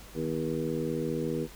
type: harmonic tone with a mistuned harmonic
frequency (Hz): 80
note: D#2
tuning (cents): +49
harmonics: 2 / 3 / 4 / 5 / 6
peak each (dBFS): -35 / -35 / -35 / -35 / -35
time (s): 0.14-1.48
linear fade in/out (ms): 50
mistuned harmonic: 2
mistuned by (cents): -57
effects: added 50 Hz sine -51 dBFS peak until 1.55 s + pink hiss -50 dBFS RMS until 1.55 s